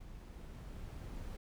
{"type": "noise with level ramp", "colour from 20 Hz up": "brown", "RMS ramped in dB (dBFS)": [-51, -44], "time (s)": [0, 1.37], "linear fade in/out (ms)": 10, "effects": []}